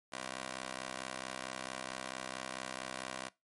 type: tone with high-pass filter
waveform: 15% pulse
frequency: 64.5 Hz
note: C2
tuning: 24 cents flat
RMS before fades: -43 dBFS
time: 0.12-3.29 s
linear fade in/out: 10 ms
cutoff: 570 Hz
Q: 0.57
effects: noise-tail reverb RT60 0.2 s tail -20 dB re dry + MP3 48 kbps